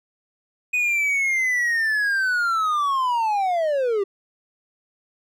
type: linear sweep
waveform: triangle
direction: down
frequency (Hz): 2500 to 381.8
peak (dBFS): -17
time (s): 0.73-4.04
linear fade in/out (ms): 10
effects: none